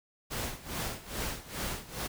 pink noise with tremolo, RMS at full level -34 dBFS, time 0.3-2.08 s, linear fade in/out 20 ms, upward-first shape sine, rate 2.4 Hz, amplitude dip 85%, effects none

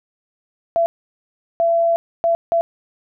sine tone bursts at uneven times, 673 Hz, E5, 36 cents sharp, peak -13 dBFS, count 4, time 0.76-0.86 / 1.6-1.96 / 2.24-2.35 / 2.52-2.61 s, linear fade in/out 0 ms, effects none

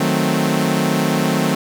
sawtooth chord, D# diminished seventh, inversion none, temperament equal, 155.56 / 185 / 220 / 261.6 Hz, D#3 / F#3 / A3 / C4, 0 / 0 / 0 / 0 cents, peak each -17 dBFS, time 0-1.55 s, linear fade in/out 5 ms, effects none

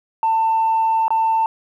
sine tone with dropouts, 894 Hz, A5, 27 cents sharp, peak -13 dBFS, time 0.23-1.46 s, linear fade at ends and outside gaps 1 ms, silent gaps 1.081-1.105 s, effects tanh soft clip ceiling -11 dBFS + 9-bit

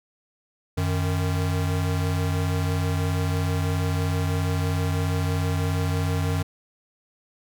square tone pair together, 91.5 / 154.55 Hz, F#2 / D#3, -19 / -11 cents, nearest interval major sixth, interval 908 cents, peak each -24 / -28 dBFS, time 0.77-6.43 s, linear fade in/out 10 ms, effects none

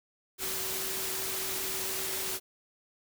sine tone in noise, 380.5 Hz, F#4, 48 cents sharp, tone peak -43 dBFS, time 0.38-2.4 s, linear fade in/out 50 ms, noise white, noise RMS -34 dBFS, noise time 0.38-2.4 s, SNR -12 dB, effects none

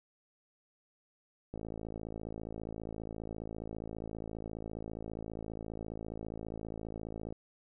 click train, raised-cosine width 2 ms, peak -28 dBFS, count 318, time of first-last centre 1.54-7.325 s, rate 54.8 Hz, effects none

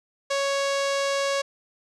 sawtooth tone with low-pass filter, 555 Hz, C#5, 2 cents sharp, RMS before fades -25 dBFS, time 0.3-1.42 s, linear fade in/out 10 ms, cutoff 6400 Hz, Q 1.5, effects none

